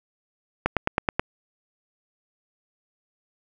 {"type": "click train", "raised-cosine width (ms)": 0.5, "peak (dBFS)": -5, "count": 6, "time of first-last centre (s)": [0.66, 1.195], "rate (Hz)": 9.34, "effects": []}